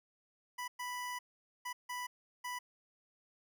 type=tone bursts at uneven times; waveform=25% pulse; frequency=987.8 Hz; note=B5; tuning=in tune; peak=-35 dBFS; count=5; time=0.58-0.68 / 0.79-1.19 / 1.65-1.73 / 1.89-2.07 / 2.44-2.59 s; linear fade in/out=10 ms; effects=none